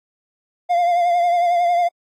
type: tone with vibrato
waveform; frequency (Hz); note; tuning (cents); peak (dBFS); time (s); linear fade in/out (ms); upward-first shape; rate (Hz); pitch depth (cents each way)
triangle; 698.5; F5; 0; -12; 0.69-1.89; 20; triangle; 11; 46
effects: AAC 48 kbps